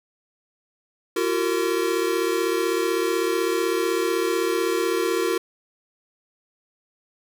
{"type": "tone cluster", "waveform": "square", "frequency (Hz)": [342.3, 378.2, 458.4], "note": ["F4", "F#4", "A#4"], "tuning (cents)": [-35, 38, -29], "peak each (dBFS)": -26, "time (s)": [1.16, 5.38], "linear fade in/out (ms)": 5, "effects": []}